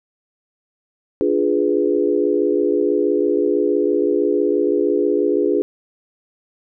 sine chord, D diminished seventh, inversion none, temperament equal, 293.7 / 349.2 / 415.3 / 493.9 Hz, D4 / F4 / Ab4 / Cb5, 0 / 0 / 0 / 0 cents, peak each -21 / -20 / -18 / -23 dBFS, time 1.21-5.62 s, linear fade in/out 0 ms, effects none

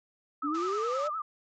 sine tone with vibrato, 1247 Hz, D#6, 3 cents sharp, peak -31 dBFS, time 0.42-1.22 s, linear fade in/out 5 ms, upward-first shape sine, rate 9.7 Hz, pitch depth 100 cents each way
sine exponential sweep, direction up, 280 to 620 Hz, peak -30 dBFS, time 0.43-1.1 s, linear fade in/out 20 ms
pink band-pass noise, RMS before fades -47 dBFS, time 0.54-1.08 s, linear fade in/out 10 ms, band 790 to 7300 Hz, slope 96 dB/octave
effects none

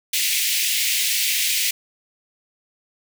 pink high-pass noise, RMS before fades -21 dBFS, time 0.13-1.71 s, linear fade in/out 5 ms, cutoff 2100 Hz, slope 48 dB/octave, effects none

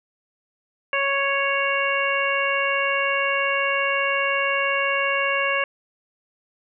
harmonic tone, 554.4 Hz, C#5, in tune, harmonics 1 / 2 / 3 / 4 / 5, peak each -26 / -26 / -26 / -26 / -26 dBFS, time 0.93-5.64 s, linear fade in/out 2 ms, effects none

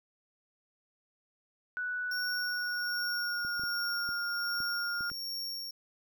sine tone with pitch glide, 1480 to 1412.3 Hz, F#6 to F6, 0 to +19 cents, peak -32 dBFS, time 1.77-5.1 s, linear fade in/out 0 ms, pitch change -81 cents, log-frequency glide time 2.07-3.98 s
45% pulse tone with tremolo, 5520 Hz, F8, 21 cents flat, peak -35 dBFS, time 2.11-5.71 s, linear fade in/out 5 ms, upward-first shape sine, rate 1.3 Hz, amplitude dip 40%
clicks, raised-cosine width 3 ms, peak -36 dBFS, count 7, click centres 3.449 / 3.596 / 3.636 / 4.09 / 4.604 / 5.008 / 5.116 s
effects none

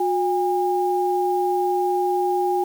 sine tone pair together, 361.1 / 810.6 Hz, F#4 / G#5, -42 / -42 cents, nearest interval octave + major second, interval 1400 cents, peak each -21 dBFS, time 0-2.64 s, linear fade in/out 5 ms, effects 7-bit

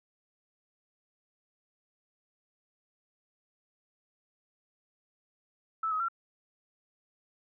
sine tone with pitch steps, 1312 / 1266 / 1360 Hz, E6 / D#6 / F6, -9 / +30 / -46 cents, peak -28 dBFS, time 5.83-6.085 s, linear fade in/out 5 ms, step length 85 ms, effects none

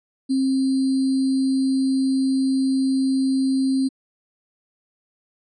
sine tone with sample-and-hold, 265.9 Hz, C4, 28 cents sharp, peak -17 dBFS, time 0.29-3.89 s, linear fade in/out 20 ms, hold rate 4410 Hz, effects resampled to 24000 Hz

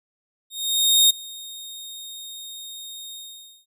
sawtooth tone with ADSR envelope, 3705 Hz, A#7, 11 cents flat, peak -9 dBFS, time 0.5-3.66 s, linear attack 600 ms, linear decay 11 ms, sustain -23 dB, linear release 520 ms, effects none

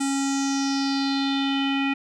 square tone with low-pass filter sweep, 274.5 Hz, C#4, 17 cents flat, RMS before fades -24 dBFS, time 0-1.94 s, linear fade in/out 10 ms, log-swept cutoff 8400 to 2500 Hz, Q 4.8, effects none

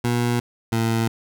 20% pulse tone pair in turn, 120 / 113.74 Hz, B2 / A#2, -49 / -42 cents, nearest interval minor second, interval 93 cents, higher first, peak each -14 dBFS, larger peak neither, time 0.04-0.4 / 0.72-1.08 s, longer neither, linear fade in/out 5 ms, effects none

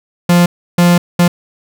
45% pulse tone bursts at uneven times, 174.61 Hz, F3, in tune, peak -6 dBFS, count 3, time 0.29-0.46 / 0.78-0.98 / 1.19-1.28 s, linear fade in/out 5 ms, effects none

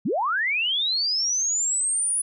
sine linear sweep, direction up, 147.5 to 9956 Hz, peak -21 dBFS, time 0.05-2.22 s, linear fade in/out 10 ms, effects none

